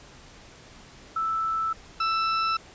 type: tone pair in turn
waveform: sine / 40% pulse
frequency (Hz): 1318.5 / 1324.5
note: E6 / E6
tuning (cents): 0 / +8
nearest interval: unison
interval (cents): 8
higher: second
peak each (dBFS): -24 / -22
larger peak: second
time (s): 1.16-1.73 / 2-2.57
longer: neither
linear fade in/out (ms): 5
effects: pink hiss -49 dBFS RMS until 2.74 s + resampled to 16000 Hz